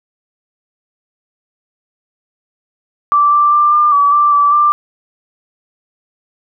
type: tone with pitch steps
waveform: sine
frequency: 1168 / 1176 / 1185 / 1198 / 1145 / 1176 / 1157 / 1184 Hz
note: D6 / D6 / D6 / D6 / D6 / D6 / D6 / D6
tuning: -10 / +2 / +15 / +34 / -44 / +2 / -26 / +14 cents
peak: -7 dBFS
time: 3.12-4.72 s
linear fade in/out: 0 ms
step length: 200 ms
effects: none